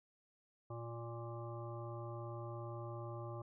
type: harmonic tone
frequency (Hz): 117.2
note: A#2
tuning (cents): +10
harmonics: 1 / 3 / 5 / 7 / 9 / 10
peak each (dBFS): -45 / -50 / -51 / -55 / -56 / -55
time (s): 0.7-3.42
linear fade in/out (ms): 5
effects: none